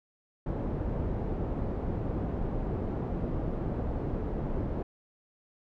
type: low-pass noise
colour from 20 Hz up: pink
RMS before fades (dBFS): -32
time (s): 0.46-4.83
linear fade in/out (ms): 5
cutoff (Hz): 530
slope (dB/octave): 12
effects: none